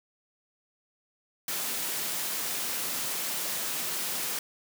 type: high-pass noise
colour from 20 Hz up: white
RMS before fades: -32 dBFS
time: 1.48-4.39 s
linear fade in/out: 2 ms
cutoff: 130 Hz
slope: 48 dB/octave
effects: none